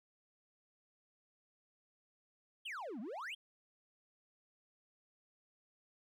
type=exponential two-way sweep; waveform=triangle; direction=down then up; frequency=3361 to 196 to 3361 Hz; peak=-40 dBFS; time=2.65-3.35 s; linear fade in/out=10 ms; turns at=3 s; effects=none